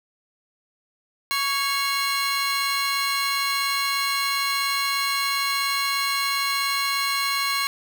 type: tone cluster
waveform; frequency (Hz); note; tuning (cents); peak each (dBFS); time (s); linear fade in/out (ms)
45% pulse; 1115 / 1650 / 2193 / 2794 / 4124; C#6 / G#6 / C#7 / F7 / C8; +10 / -12 / -19 / 0 / -26; -26 / -33 / -28 / -32 / -27; 1.31-7.67; 0
effects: none